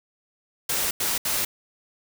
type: noise bursts at uneven times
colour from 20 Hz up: white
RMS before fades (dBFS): -25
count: 3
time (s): 0.69-0.91 / 1-1.18 / 1.25-1.45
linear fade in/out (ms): 5
effects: none